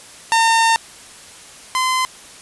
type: tone pair in turn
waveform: sawtooth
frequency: 909 / 1029.8 Hz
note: A#5 / C6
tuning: -44 / -28 cents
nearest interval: major second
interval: 216 cents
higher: second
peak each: -8 / -12 dBFS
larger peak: first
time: 0.32-0.76 / 1.75-2.05 s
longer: first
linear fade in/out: 0 ms
effects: white hiss -40 dBFS RMS until 2.41 s + resampled to 24000 Hz